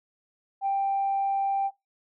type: tone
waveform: sine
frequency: 787 Hz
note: G5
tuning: 7 cents sharp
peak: -22 dBFS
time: 0.61-1.71 s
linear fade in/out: 50 ms
effects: noise-tail reverb RT60 0.2 s tail -17 dB re dry + tanh soft clip ceiling -19 dBFS